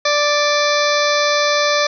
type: harmonic tone with a mistuned harmonic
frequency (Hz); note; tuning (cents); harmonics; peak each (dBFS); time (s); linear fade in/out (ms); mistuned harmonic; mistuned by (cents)
587.3; D5; 0; 1 / 2 / 3 / 4 / 6 / 7 / 8 / 9 / 10; -17 / -20 / -22 / -23 / -25 / -25 / -26 / -27 / -27; 0.05-1.87; 5; 10; +22
effects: none